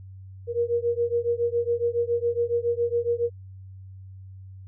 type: beating tone pair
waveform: sine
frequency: 469.7 / 476.9 Hz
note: A#4 / A#4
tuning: +13 / +39 cents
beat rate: 7.2 Hz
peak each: -25 dBFS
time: 0.47-3.3 s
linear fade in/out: 50 ms
effects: added 95 Hz sine -40 dBFS peak until 4.67 s